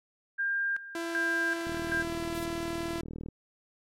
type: tone with tremolo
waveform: sine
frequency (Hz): 1600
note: G6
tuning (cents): +35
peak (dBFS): -27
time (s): 0.38-2.03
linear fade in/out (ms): 20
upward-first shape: square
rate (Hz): 1.3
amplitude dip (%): 80
type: tone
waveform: sawtooth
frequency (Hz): 335.8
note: E4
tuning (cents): +32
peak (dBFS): -29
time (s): 0.95-3.01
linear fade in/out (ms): 2
type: click train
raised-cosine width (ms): 3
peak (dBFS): -27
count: 65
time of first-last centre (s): 1.67-3.286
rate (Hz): 39.6
type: noise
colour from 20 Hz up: violet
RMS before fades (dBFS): -43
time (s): 2.34-2.45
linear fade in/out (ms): 10
effects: low-pass 12000 Hz 12 dB/octave + AAC 64 kbps